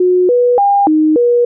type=tone with pitch steps; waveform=sine; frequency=363.1 / 489 / 804 / 310 / 481.1 Hz; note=F#4 / B4 / G5 / D#4 / B4; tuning=-33 / -17 / +44 / -6 / -45 cents; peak=-7 dBFS; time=0-1.45 s; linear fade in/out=5 ms; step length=290 ms; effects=none